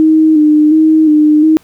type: tone with vibrato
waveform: sine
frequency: 308.8 Hz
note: D#4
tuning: 13 cents flat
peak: -4 dBFS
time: 0-1.57 s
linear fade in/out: 0 ms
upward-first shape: square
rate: 1.4 Hz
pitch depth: 33 cents each way
effects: pink hiss -48 dBFS RMS until 1.63 s